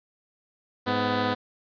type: tone pair together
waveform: 10% pulse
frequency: 104.78 / 249.2 Hz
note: G#2 / B3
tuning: +16 / +16 cents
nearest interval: octave + minor third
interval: 1500 cents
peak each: -21 / -16 dBFS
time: 0.86-1.35 s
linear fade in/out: 20 ms
effects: resampled to 11025 Hz + 9-bit